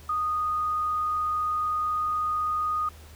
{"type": "tone", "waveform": "sine", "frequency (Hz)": 1237, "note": "D#6", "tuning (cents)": -10, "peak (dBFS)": -24, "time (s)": [0.09, 2.89], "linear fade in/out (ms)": 5, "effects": ["added 77 Hz sine -46 dBFS peak until 3.15 s", "pink hiss -52 dBFS RMS until 3.15 s"]}